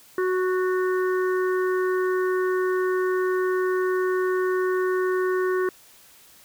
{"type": "harmonic tone with a mistuned harmonic", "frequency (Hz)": 370, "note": "F#4", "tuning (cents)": 0, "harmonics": [1, 3, 4, 5], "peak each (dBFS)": [-21, -31, -33, -35], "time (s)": [0.18, 5.69], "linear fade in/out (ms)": 2, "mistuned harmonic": 5, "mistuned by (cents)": -28, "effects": ["white hiss -52 dBFS RMS until 6.44 s"]}